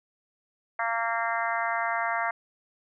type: harmonic tone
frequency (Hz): 230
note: A#3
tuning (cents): -23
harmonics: 3 / 4 / 5 / 6 / 7 / 8 / 9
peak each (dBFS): -31 / -32 / -33 / -34 / -34 / -35 / -36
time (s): 0.79-2.31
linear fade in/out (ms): 5
effects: none